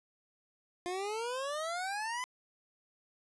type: exponential sweep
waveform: 25% pulse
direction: up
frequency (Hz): 349.2 to 1023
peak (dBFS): -31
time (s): 0.86-2.24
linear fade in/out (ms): 0
effects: resampled to 24000 Hz + 12-bit